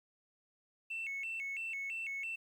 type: tone with vibrato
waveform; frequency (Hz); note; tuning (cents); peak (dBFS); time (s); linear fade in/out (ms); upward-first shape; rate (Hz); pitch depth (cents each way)
sine; 2429; D#7; -42; -36; 0.9-2.36; 10; square; 3; 170
effects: tanh soft clip ceiling -34 dBFS + 11-bit